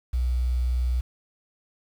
sine tone, 61.8 Hz, B1, 2 cents sharp, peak -20 dBFS, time 0.13-1.01 s, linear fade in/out 10 ms, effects tanh soft clip ceiling -18 dBFS + 8-bit

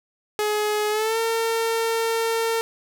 sawtooth tone with pitch glide, 421.7 to 454.6 Hz, G#4 to A#4, +26 to -43 cents, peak -17 dBFS, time 0.39-2.61 s, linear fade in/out 0 ms, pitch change +131 cents, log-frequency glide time 0.9-1.18 s, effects none

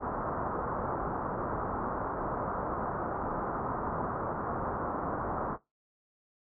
white low-pass noise, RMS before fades -34 dBFS, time 0-5.58 s, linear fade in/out 50 ms, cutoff 1300 Hz, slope 48 dB/octave, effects noise-tail reverb RT60 0.2 s tail -19 dB re dry

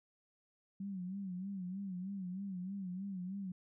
sine tone with vibrato, 189.2 Hz, F#3, 39 cents sharp, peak -39 dBFS, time 0.8-3.52 s, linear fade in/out 5 ms, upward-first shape sine, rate 3.2 Hz, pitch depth 100 cents each way, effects none

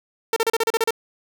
sawtooth tone bursts, 452.9 Hz, A#4, 50 cents flat, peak -13 dBFS, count 9, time 0.33-0.907 s, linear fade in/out 2 ms, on 33 ms, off 35 ms, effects none

